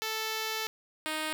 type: tone pair in turn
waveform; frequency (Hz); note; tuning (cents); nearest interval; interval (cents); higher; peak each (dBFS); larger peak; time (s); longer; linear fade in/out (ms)
5% pulse; 440 / 311.1; A4 / D#4; 0 / 0; tritone; 600; first; -20; neither; 0.02-0.67 / 1.06-1.33; first; 0
effects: none